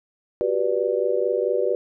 sine chord, G major seventh, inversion third, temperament just, 367.5 / 392 / 490 / 588 Hz, F#4 / G4 / B4 / D5, -12 / 0 / -14 / +2 cents, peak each -27 / -25 / -23 / -26 dBFS, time 0.41-1.75 s, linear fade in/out 0 ms, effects none

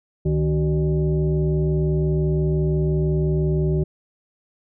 sine tone with frequency modulation, 154.4 Hz, D#3, 13 cents flat, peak -17 dBFS, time 0.25-3.84 s, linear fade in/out 10 ms, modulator 223 Hz, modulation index 1, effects none

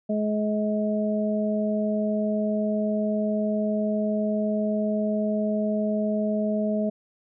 harmonic tone, 211.9 Hz, G#3, 35 cents sharp, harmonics 1 / 2 / 3, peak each -24 / -32 / -27 dBFS, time 0.09-6.9 s, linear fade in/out 10 ms, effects none

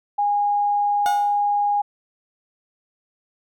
sine tone, 820 Hz, G#5, 22 cents flat, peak -17 dBFS, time 0.18-1.82 s, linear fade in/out 10 ms
30% pulse tone with exponential decay, 723 Hz, F#5, 40 cents flat, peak -18 dBFS, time 1.06-1.41 s, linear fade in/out 0 ms, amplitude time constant 75 ms
effects none

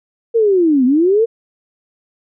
sine linear two-way sweep, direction down then up, 470.4 to 243.3 to 470.4 Hz, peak -9 dBFS, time 0.34-1.26 s, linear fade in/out 20 ms, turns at 0.85 s, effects none

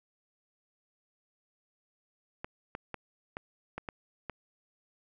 clicks, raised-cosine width 0.5 ms, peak -22 dBFS, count 7, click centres 2.445 / 2.751 / 2.943 / 3.369 / 3.78 / 3.888 / 4.297 s, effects none

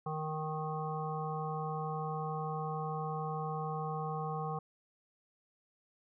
harmonic tone, 155.56 Hz, D#3, in tune, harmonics 1 / 3 / 5 / 7 / 8, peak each -38 / -42 / -40 / -42 / -48 dBFS, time 0.06-4.59 s, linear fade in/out 5 ms, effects none

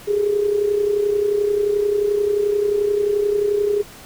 sine tone with amplitude modulation, 411.3 Hz, G#4, 17 cents flat, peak -13 dBFS, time 0.07-3.83 s, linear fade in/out 20 ms, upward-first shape sine, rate 31.4 Hz, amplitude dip 60%, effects pink hiss -41 dBFS RMS until 4.05 s

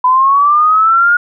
sine linear sweep, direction up, 997 to 1437 Hz, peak -6 dBFS, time 0.04-1.17 s, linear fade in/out 5 ms, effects none

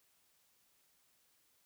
silence, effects white hiss -73 dBFS RMS until 1.65 s

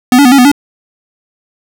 square tone with pitch steps, 249.6 / 285.3 / 247.6 / 277.6 / 247.5 / 286.8 Hz, B3 / C#4 / B3 / C#4 / B3 / D4, +19 / +50 / +5 / +3 / +4 / -41 cents, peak -3 dBFS, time 0.12-0.516 s, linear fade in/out 2 ms, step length 66 ms, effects none

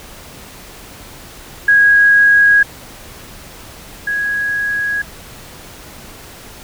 sine tone pair in turn, 1649 / 1658.6 Hz, G#6 / G#6, -13 / -3 cents, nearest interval unison, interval 10 cents, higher second, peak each -6 / -15 dBFS, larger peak first, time 1.68-2.63 / 4.07-5.02 s, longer neither, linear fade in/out 5 ms, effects pink hiss -36 dBFS RMS until 6.63 s

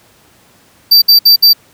square tone bursts, 4659 Hz, D8, 15 cents flat, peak -3 dBFS, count 4, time 0.91-1.533 s, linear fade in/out 10 ms, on 110 ms, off 61 ms, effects pink hiss -47 dBFS RMS until 1.73 s + high-pass 80 Hz 12 dB/octave

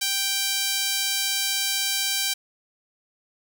sawtooth tone with high-pass filter, 784 Hz, G5, in tune, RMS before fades -25 dBFS, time 0.01-2.34 s, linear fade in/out 10 ms, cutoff 3500 Hz, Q 0.95, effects none

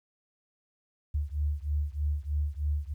sine beating tone pair, 72.4 / 75.6 Hz, D2 / D#2, -24 / -49 cents, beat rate 3.2 Hz, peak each -30 / -31 dBFS, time 1.14-2.94 s, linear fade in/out 10 ms, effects 11-bit

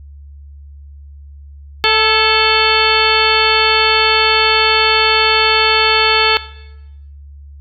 harmonic tone with a mistuned harmonic, 440 Hz, A4, in tune, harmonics 1 / 2 / 3 / 4 / 5 / 6 / 7 / 8 / 10, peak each -18 / -18 / -18 / -18 / -18 / -18 / -18 / -18 / -18 dBFS, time 1.84-6.37 s, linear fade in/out 0 ms, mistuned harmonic 4, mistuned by -52 cents, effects noise-tail reverb RT60 0.9 s tail -18 dB re dry + added 71 Hz sine -33 dBFS peak until 7.6 s

